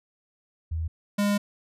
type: tone pair in turn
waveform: sine / square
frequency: 80.9 / 203.9 Hz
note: E2 / G#3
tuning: -32 / -32 cents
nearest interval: octave + major third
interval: 1600 cents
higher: second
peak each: -26 / -22 dBFS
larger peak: second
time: 0.71-0.88 / 1.18-1.38 s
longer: second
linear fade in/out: 10 ms
effects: resampled to 32000 Hz